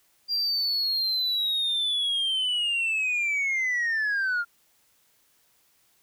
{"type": "linear sweep", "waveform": "sine", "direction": "down", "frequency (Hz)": [4788, 1386], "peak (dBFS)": -21, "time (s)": [0.28, 4.45], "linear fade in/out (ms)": 50, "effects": ["tanh soft clip ceiling -22 dBFS", "white hiss -65 dBFS RMS until 6.02 s"]}